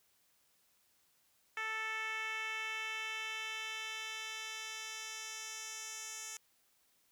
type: tone with band-pass filter sweep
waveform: 10% pulse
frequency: 440 Hz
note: A4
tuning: in tune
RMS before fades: -42 dBFS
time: 1.57-6.37 s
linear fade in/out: 2 ms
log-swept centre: 1900 to 6800 Hz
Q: 1.6
effects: white hiss -73 dBFS RMS until 7.11 s